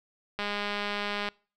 click train, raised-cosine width 0.3 ms, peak -16 dBFS, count 185, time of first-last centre 0.39-1.288 s, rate 205 Hz, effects noise-tail reverb RT60 0.4 s tail -26 dB re dry

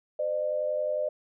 sine tone pair together, 513 / 604 Hz, C5 / D5, -34 / +48 cents, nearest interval minor third, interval 282 cents, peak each -32 / -27 dBFS, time 0.19-1.09 s, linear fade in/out 5 ms, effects none

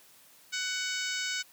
harmonic tone with a mistuned harmonic, 746 Hz, F#5, 14 cents sharp, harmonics 2 / 3 / 4 / 5 / 6 / 7 / 8 / 9 / 10, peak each -36 / -38 / -39 / -40 / -41 / -41 / -42 / -43 / -43 dBFS, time 0.52-1.43 s, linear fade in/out 20 ms, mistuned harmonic 10, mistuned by +39 cents, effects white hiss -58 dBFS RMS until 1.52 s + high-pass 100 Hz 12 dB/octave

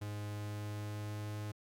45% pulse tone with pitch glide, 103.9 to 105.29 Hz, G#2 to G#2, +1 to +24 cents, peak -39 dBFS, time 0.01-1.52 s, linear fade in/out 10 ms, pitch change +23 cents, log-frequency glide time 0.21-1.36 s, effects Opus 48 kbps

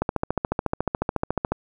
click train, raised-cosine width 1 ms, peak -8 dBFS, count 22, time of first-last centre 0.02-1.52 s, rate 14 Hz, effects none

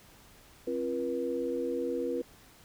sine tone cluster, 266.2 / 344.9 / 482.4 Hz, C4 / F4 / B4, +30 / -22 / -41 cents, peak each -36 / -35 / -32 dBFS, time 0.67-2.22 s, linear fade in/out 5 ms, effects pink hiss -57 dBFS RMS until 2.64 s

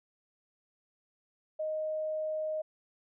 sine tone, 622.3 Hz, D#5, in tune, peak -31 dBFS, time 1.59-2.62 s, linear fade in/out 10 ms, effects none

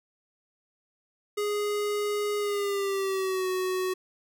square tone with pitch glide, 414.4 to 371.3 Hz, G#4 to F#4, -4 to +6 cents, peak -27 dBFS, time 1.37-3.94 s, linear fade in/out 10 ms, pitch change -190 cents, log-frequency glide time 2.38-3.48 s, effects none

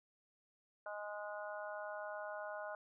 harmonic tone, 207.7 Hz, G#3, in tune, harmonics 3 / 4 / 5 / 6 / 7, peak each -45 / -50 / -52 / -54 / -49 dBFS, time 0.86-2.75 s, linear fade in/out 2 ms, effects none

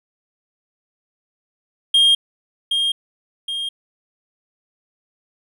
triangle tone with echo, 3225 Hz, G7, 48 cents sharp, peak -9 dBFS, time 1.94-2.15 s, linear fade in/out 5 ms, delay 770 ms, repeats 2, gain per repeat -6 dB, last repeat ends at 3.69 s, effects none

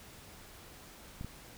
clicks, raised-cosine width 5 ms, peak -28 dBFS, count 2, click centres 1.211 / 1.246 s, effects pink hiss -53 dBFS RMS until 1.57 s

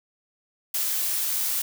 blue noise, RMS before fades -26 dBFS, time 0.74-1.62 s, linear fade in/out 5 ms, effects none

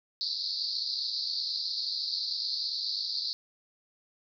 pink band-pass noise, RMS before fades -33 dBFS, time 0.21-3.33 s, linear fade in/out 0 ms, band 4100 to 4900 Hz, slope 96 dB/octave, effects none

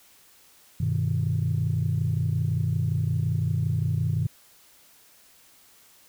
sine chord, G augmented, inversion none, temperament equal, 98 / 123.47 / 155.56 Hz, G2 / B2 / D#3, 0 / 0 / 0 cents, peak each -26 dBFS, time 0.8-4.27 s, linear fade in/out 5 ms, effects tanh soft clip ceiling -15 dBFS + white hiss -56 dBFS RMS until 6.08 s

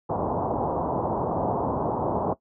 white low-pass noise, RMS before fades -26 dBFS, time 0.09-2.34 s, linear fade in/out 10 ms, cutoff 970 Hz, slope 48 dB/octave, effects noise-tail reverb RT60 0.1 s tail -18 dB re dry + high-pass 80 Hz 12 dB/octave

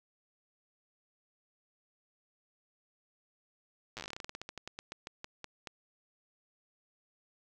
slowing click train, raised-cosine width 0.2 ms, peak -24 dBFS, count 26, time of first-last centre 3.97-5.672 s, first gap 8 ms, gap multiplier 1.15, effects none

